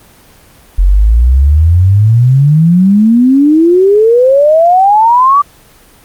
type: exponential sweep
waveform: sine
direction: up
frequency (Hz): 43.78 to 1174.7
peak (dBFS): -3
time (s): 0.78-5.42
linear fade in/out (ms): 10
effects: pink hiss -41 dBFS RMS until 6.04 s + Opus 24 kbps